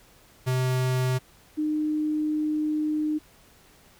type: tone pair in turn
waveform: square / sine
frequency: 128.3 / 305.2 Hz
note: C3 / D#4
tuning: -34 / -33 cents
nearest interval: octave + minor third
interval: 1501 cents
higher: second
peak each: -23 dBFS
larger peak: neither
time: 0.46-1.19 / 1.57-3.19 s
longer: second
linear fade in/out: 20 ms
effects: pink hiss -56 dBFS RMS until 3.99 s